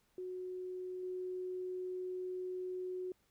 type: tone with level steps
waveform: sine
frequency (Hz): 367.1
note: F#4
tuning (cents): -14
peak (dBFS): -40 / -38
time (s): 0.18-3.12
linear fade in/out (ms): 2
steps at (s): 1.03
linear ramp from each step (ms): 2
effects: pink hiss -75 dBFS RMS until 3.3 s